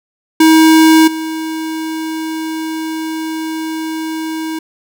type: tone with level steps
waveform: square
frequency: 318.9 Hz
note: D#4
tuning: 43 cents sharp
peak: -5 / -19 dBFS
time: 0.4-4.59 s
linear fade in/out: 5 ms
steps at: 1.07 s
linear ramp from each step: 10 ms
effects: none